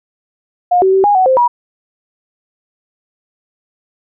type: tone with pitch steps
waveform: sine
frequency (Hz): 714 / 380.2 / 384.3 / 821 / 747 / 522 / 964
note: F5 / F#4 / G4 / G#5 / F#5 / C5 / B5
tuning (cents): +38 / +47 / -34 / -20 / +16 / -4 / -42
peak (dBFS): -7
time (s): 0.71-1.48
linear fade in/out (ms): 10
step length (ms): 110
effects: none